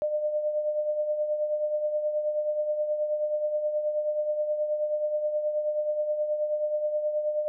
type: tone with tremolo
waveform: sine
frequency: 603 Hz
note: D5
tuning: 46 cents sharp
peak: -22 dBFS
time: 0.02-7.48 s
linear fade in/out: 0 ms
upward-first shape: triangle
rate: 9.4 Hz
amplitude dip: 60%
effects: none